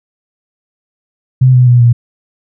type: tone with pitch steps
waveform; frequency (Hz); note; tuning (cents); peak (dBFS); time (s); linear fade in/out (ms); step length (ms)
sine; 128.8 / 125.5 / 122.28 / 119.14; C3 / B2 / B2 / A#2; -27 / +28 / -17 / +38; -3; 1.41-1.93; 10; 130
effects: none

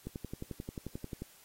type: click train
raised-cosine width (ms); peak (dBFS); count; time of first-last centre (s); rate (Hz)
3; -26; 14; 0.07-1.22; 11.3
effects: white hiss -60 dBFS RMS until 1.44 s + AAC 48 kbps

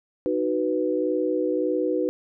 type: chord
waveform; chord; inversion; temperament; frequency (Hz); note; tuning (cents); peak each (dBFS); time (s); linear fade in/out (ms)
sine; B major; first; just; 308.7 / 370.4 / 493.9; D#4 / F#4 / B4; -14 / +2 / 0; -26 / -26 / -25; 0.26-2.09; 0
effects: none

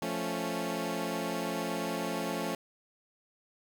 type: chord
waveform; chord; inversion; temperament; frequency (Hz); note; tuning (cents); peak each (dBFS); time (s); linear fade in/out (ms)
15% pulse; F augmented; none; equal; 174.61 / 220 / 277.2; F3 / A3 / C#4; 0 / 0 / 0; -30; 0.02-2.55; 2
effects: none

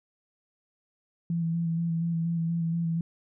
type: tone with vibrato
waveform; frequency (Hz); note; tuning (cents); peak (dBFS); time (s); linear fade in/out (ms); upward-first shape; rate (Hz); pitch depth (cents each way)
sine; 166.8; E3; +21; -25; 1.3-3.01; 2; square; 4.2; 19
effects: none

